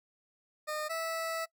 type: tone pair in turn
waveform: 20% pulse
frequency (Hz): 610 / 654.5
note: D#5 / E5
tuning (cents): -34 / -13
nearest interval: minor second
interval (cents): 121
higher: second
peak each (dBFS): -29 / -28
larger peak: second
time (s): 0.67-0.89 / 0.89-1.46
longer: second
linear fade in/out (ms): 20
effects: noise-tail reverb RT60 0.1 s tail -22 dB re dry